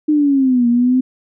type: linear two-way sweep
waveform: sine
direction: down then up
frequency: 307.1 to 235.7 to 259.3 Hz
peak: -10 dBFS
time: 0.08-1.01 s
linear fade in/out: 10 ms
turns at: 0.68 s
effects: none